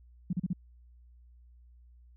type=tone bursts; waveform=sine; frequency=180 Hz; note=F#3; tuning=47 cents flat; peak=-27 dBFS; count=4; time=0.3-0.532 s; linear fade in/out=5 ms; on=31 ms; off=36 ms; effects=added 60 Hz sine -54 dBFS peak until 2.16 s